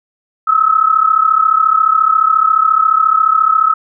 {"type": "tone pair together", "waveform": "sine", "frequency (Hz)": [1275, 1309.3], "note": ["D#6", "E6"], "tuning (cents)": [42, -12], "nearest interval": "unison", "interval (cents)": 46, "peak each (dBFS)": -11, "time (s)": [0.47, 3.74], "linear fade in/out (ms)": 10, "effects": []}